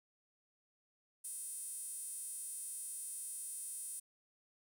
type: tone with high-pass filter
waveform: sawtooth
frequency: 522 Hz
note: C5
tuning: 4 cents flat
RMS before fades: -45 dBFS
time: 1.24-4 s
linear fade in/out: 10 ms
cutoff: 9500 Hz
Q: 8.8
effects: none